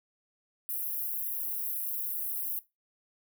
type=high-pass noise; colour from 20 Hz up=white; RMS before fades=-34 dBFS; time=0.69-2.59 s; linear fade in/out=0 ms; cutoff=11000 Hz; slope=48 dB/octave; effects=noise-tail reverb RT60 0.2 s tail -17 dB re dry